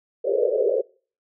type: band-pass noise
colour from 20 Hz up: pink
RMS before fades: -21 dBFS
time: 0.24-0.82 s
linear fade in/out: 20 ms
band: 390 to 590 Hz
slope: 96 dB/octave
effects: noise-tail reverb RT60 0.4 s tail -23 dB re dry